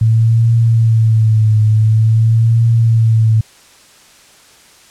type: tone with vibrato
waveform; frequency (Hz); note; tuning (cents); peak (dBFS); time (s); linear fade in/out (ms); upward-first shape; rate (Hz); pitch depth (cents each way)
sine; 111.6; A2; +25; -7; 0.01-3.41; 5; triangle; 0.47; 63
effects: white hiss -44 dBFS RMS until 4.9 s + low-pass 9000 Hz 12 dB/octave